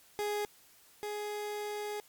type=tone pair in turn; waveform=30% pulse; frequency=415.3 / 417.1 Hz; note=G#4 / G#4; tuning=0 / +7 cents; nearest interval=unison; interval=7 cents; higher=second; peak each=-29 / -33 dBFS; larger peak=first; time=0.19-0.45 / 1.03-2 s; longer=second; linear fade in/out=0 ms; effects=white hiss -61 dBFS RMS until 2.08 s + MP3 96 kbps